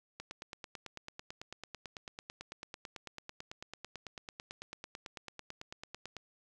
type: click train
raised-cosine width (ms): 0.2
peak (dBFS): -26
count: 55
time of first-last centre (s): 0.2-6.167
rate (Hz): 9.05
effects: none